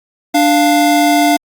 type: tone pair together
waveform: square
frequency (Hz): 294.5 / 698.5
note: D4 / F5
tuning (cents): +5 / 0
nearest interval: octave + minor third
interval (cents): 1495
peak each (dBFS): -12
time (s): 0.34-1.37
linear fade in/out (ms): 10
effects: Opus 48 kbps